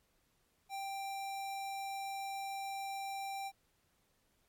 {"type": "tone with sample-and-hold", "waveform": "sine", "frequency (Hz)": 784, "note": "G5", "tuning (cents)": 0, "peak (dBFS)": -38, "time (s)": [0.69, 3.52], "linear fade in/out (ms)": 50, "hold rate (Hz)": 3150, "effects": ["pink hiss -75 dBFS RMS until 4.48 s", "MP3 64 kbps"]}